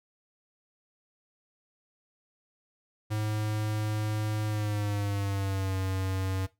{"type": "tone with pitch glide", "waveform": "square", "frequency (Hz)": [107.1, 94.87], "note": ["A2", "F#2"], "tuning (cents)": [-46, 44], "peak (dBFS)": -29, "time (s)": [3.1, 6.47], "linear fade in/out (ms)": 20, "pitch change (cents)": -210, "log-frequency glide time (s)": [4.46, 5.76], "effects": ["noise-tail reverb RT60 0.2 s tail -17 dB re dry"]}